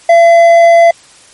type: tone with hard clipping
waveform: triangle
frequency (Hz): 677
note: E5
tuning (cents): +46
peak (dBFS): -3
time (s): 0.09-0.91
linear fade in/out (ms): 5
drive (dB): 9
effects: white hiss -40 dBFS RMS until 1.33 s + MP3 48 kbps